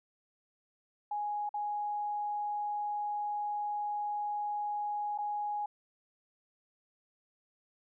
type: tone with dropouts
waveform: sine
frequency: 830.6 Hz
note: G#5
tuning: in tune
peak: -32 dBFS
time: 1.11-5.66 s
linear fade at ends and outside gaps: 5 ms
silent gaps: 1.492-1.54 / 5.178-5.185 s
effects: none